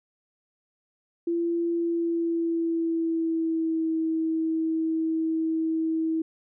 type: tone with pitch glide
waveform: sine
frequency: 339.3 to 322.1 Hz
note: F4 to E4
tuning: -50 to -40 cents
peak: -23 dBFS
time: 1.27-6.22 s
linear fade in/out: 5 ms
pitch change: -90 cents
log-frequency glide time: 1.72-3.93 s
effects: none